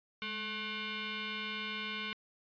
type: tone with frequency modulation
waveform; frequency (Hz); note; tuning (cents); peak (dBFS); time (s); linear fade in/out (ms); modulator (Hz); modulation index
sine; 436.3; A4; -15; -34; 0.22-2.13; 0; 645; 5
effects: tanh soft clip ceiling -35 dBFS + resampled to 11025 Hz